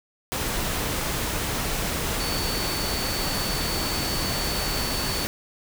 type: tone in noise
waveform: sine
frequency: 4482 Hz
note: C#8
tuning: 18 cents sharp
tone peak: -31 dBFS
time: 2.2-5.25 s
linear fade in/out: 0 ms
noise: pink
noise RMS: -27 dBFS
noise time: 0.32-5.27 s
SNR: -7 dB
effects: none